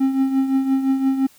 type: tone with tremolo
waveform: triangle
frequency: 267.5 Hz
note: C4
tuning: 38 cents sharp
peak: -11 dBFS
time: 0-1.27 s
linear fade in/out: 10 ms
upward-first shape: triangle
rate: 5.8 Hz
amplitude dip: 65%
effects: white hiss -52 dBFS RMS until 1.38 s